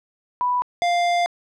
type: tone pair in turn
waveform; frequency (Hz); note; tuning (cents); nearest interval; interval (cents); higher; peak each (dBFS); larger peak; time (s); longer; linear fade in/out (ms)
sine / square; 987.8 / 698.3; B5 / F5; 0 / 0; tritone; 600; first; -18; neither; 0.41-0.62 / 0.82-1.26; second; 0
effects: low-pass 5000 Hz 12 dB/octave